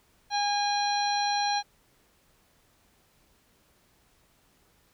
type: harmonic tone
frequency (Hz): 817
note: G#5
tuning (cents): -29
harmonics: 1 / 2 / 3 / 4 / 5 / 7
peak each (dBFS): -26 / -36 / -39 / -41 / -31 / -39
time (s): 0.3-1.63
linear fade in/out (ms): 50
effects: pink hiss -65 dBFS RMS until 4.93 s